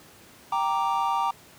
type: chord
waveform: triangle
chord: G minor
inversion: none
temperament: equal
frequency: 784 / 932.3 / 1174.7 Hz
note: G5 / Bb5 / D6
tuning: 0 / 0 / 0 cents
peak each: -26 / -24 / -26 dBFS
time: 0.52-1.31 s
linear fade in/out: 5 ms
effects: pink hiss -51 dBFS RMS until 1.58 s + high-pass 100 Hz 12 dB/octave